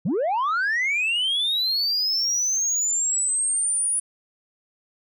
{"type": "linear sweep", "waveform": "sine", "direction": "up", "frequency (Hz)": [136.3, 9830], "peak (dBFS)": -18, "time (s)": [0.05, 4], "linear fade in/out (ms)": 10, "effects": ["tanh soft clip ceiling -19 dBFS"]}